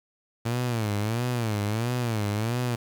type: tone with vibrato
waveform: sawtooth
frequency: 112.9 Hz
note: A2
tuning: 45 cents sharp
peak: -21 dBFS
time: 0.45-2.76 s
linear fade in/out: 10 ms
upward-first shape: sine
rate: 1.5 Hz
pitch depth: 170 cents each way
effects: 8-bit